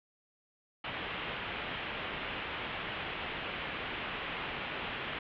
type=low-pass noise; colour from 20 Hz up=white; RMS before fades=-39 dBFS; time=0.84-5.19 s; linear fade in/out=5 ms; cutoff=3200 Hz; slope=48 dB/octave; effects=none